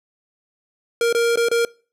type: tone with dropouts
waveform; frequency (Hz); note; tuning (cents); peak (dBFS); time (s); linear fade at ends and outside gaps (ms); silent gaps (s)
square; 467.7; A#4; +6; -16; 1.01-1.65; 2; 1.127-1.148 / 1.358-1.373 / 1.486-1.514
effects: noise-tail reverb RT60 0.4 s tail -24 dB re dry + low-pass 12000 Hz 12 dB/octave